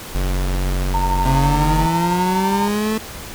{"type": "tone", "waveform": "square", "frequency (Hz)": 46.25, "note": "F#1", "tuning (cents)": 0, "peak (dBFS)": -18, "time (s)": [0.15, 1.86], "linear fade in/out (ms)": 0}
{"type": "tone with tremolo", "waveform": "sine", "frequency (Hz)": 912, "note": "A#5", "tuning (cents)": -38, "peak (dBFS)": -16, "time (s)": [0.94, 2.68], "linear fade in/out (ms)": 2, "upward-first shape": "triangle", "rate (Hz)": 12, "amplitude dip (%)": 60}
{"type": "linear sweep", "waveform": "30% pulse", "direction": "up", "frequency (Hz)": [130.81, 220.6], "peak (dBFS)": -15, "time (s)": [1.25, 2.98], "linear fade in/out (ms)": 5}
{"effects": ["pink hiss -33 dBFS RMS until 3.34 s"]}